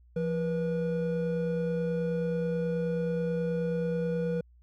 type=tone pair together; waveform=triangle; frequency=170.98 / 483.6 Hz; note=F3 / B4; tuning=-36 / -36 cents; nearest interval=octave + tritone; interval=1800 cents; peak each=-28 dBFS; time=0.16-4.41 s; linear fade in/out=5 ms; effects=added 60 Hz sine -55 dBFS peak until 4.62 s